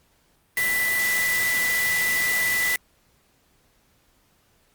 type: tone in noise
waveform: sine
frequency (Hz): 1982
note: B6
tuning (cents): +6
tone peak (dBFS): -21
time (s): 0.57-2.76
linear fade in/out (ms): 2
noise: white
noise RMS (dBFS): -28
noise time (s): 0.57-2.76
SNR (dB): +4
effects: pink hiss -63 dBFS RMS until 4.74 s + Opus 48 kbps